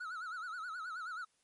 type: tone with vibrato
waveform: triangle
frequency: 1374 Hz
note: F6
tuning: 29 cents flat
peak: -38 dBFS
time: 0-1.25 s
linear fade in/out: 10 ms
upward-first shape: sine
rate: 9.4 Hz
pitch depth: 140 cents each way
effects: white hiss -75 dBFS RMS until 1.43 s + MP3 48 kbps